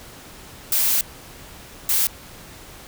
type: noise bursts at uneven times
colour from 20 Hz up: blue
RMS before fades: -19 dBFS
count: 2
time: 0.72-1.01 / 1.89-2.07 s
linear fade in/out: 2 ms
effects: pink hiss -42 dBFS RMS until 2.87 s